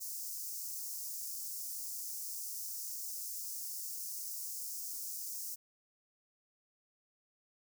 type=high-pass noise; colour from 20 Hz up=white; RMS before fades=-42 dBFS; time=0-5.56 s; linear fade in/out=20 ms; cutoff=5100 Hz; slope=48 dB/octave; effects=none